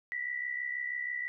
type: tone pair together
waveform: sine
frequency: 1909.3 / 1975.5 Hz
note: A#6 / B6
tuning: +41 / 0 cents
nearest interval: minor second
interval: 59 cents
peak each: -39 / -34 dBFS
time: 0.12-1.28 s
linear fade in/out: 0 ms
effects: none